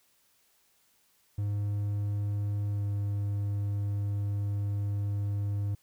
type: tone with pitch glide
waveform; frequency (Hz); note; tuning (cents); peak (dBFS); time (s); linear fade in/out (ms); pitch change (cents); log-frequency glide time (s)
triangle; 102.4 to 101.52; G#2 to G#2; -24 to -39; -26; 1.38-5.75; 5; -15; 2.7-2.84
effects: white hiss -68 dBFS RMS until 5.82 s